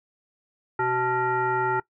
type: tone with frequency modulation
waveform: sine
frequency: 880 Hz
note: A5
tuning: in tune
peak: -21 dBFS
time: 0.79-1.8 s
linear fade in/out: 5 ms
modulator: 503 Hz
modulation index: 1.3
effects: noise-tail reverb RT60 0.1 s tail -20 dB re dry